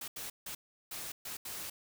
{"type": "noise bursts at uneven times", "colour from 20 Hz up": "white", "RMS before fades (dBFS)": -42, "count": 6, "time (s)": [[0.01, 0.08], [0.16, 0.3], [0.46, 0.55], [0.91, 1.12], [1.25, 1.37], [1.45, 1.7]], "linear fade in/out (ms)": 5, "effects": []}